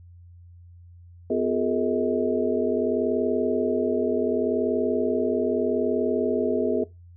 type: tone cluster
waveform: sine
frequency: 251.9 / 356.6 / 417.1 / 457.8 / 636 Hz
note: B3 / F4 / G#4 / A#4 / D#5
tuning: +34 / +36 / +7 / -31 / +38 cents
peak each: -27 / -28 / -25 / -27 / -30 dBFS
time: 1.3-6.84 s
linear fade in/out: 5 ms
effects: noise-tail reverb RT60 0.2 s tail -18 dB re dry + added 87 Hz sine -45 dBFS peak until 7.16 s